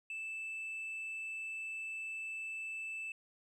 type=tone with tanh clipping; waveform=sine; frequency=2637 Hz; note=E7; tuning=in tune; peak=-40 dBFS; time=0.1-3.12 s; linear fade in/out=2 ms; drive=2 dB; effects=none